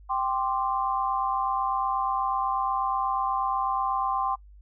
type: chord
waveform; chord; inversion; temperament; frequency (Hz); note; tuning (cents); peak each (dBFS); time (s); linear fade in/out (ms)
sine; G suspended fourth; none; equal; 784 / 1046.5 / 1174.7; G5 / C6 / D6; 0 / 0 / 0; -28 / -27 / -32; 0.09-4.36; 20
effects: noise-tail reverb RT60 0.1 s tail -23 dB re dry + added 50 Hz sine -47 dBFS peak until 4.61 s